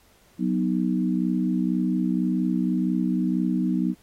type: chord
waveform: sine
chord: B major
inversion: second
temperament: equal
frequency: 185 / 246.9 / 311.1 Hz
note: F#3 / B3 / D#4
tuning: 0 / 0 / 0 cents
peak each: -24 / -25 / -27 dBFS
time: 0.38-3.95 s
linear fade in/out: 50 ms
effects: pink hiss -59 dBFS RMS until 4.02 s + AAC 48 kbps